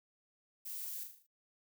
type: noise with echo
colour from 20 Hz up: violet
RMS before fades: -44 dBFS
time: 0.65-1.04 s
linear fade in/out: 10 ms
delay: 38 ms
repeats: 6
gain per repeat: -5 dB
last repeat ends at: 1.268 s
effects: noise-tail reverb RT60 0.1 s tail -22 dB re dry